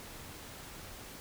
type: silence
effects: pink hiss -48 dBFS RMS until 1.2 s